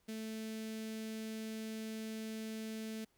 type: tone with notch filter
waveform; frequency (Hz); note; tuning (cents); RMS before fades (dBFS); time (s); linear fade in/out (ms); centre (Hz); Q
sawtooth; 220; A3; 0; -43; 0.08-3.05; 10; 1000; 0.63
effects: pink hiss -75 dBFS RMS until 3.17 s